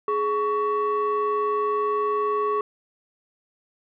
sine tone pair together, 419.2 / 1120.2 Hz, G#4 / C#6, +16 / +18 cents, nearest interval octave + perfect fourth, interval 1702 cents, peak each -22 dBFS, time 0.08-2.61 s, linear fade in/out 2 ms, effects tanh soft clip ceiling -17 dBFS

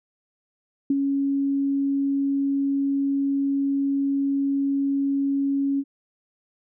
sine tone with ADSR envelope, 277.2 Hz, C#4, in tune, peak -16 dBFS, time 0.9-5.84 s, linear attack 4 ms, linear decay 34 ms, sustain -4 dB, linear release 50 ms, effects none

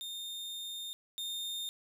40% pulse tone pair in turn, 3646 / 3646 Hz, A#7 / A#7, -39 / -39 cents, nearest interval unison, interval 0 cents, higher neither, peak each -38 / -35 dBFS, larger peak second, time 0.01-0.93 / 1.18-1.69 s, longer first, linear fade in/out 0 ms, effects none

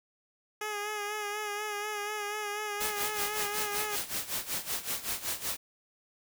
10% pulse tone with vibrato, 417.7 Hz, G#4, 10 cents sharp, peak -25 dBFS, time 0.61-3.96 s, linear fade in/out 5 ms, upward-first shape sine, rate 4.1 Hz, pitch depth 38 cents each way
white noise with tremolo, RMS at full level -32 dBFS, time 2.8-5.57 s, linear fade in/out 10 ms, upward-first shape sine, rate 5.3 Hz, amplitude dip 80%
effects none

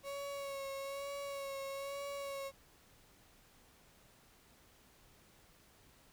35% pulse tone with vibrato, 554.4 Hz, C#5, in tune, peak -39 dBFS, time 0.03-2.52 s, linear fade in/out 50 ms, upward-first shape sine, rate 1.1 Hz, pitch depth 26 cents each way, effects pink hiss -65 dBFS RMS until 6.12 s

